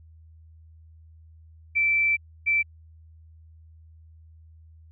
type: tone pair in turn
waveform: sine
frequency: 2331 / 2331 Hz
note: D7 / D7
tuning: -14 / -14 cents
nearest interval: unison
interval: 0 cents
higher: neither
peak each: -19 dBFS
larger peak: neither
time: 1.75-2.17 / 2.46-2.63 s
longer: first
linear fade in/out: 20 ms
effects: added 80 Hz sine -48 dBFS peak until 4.91 s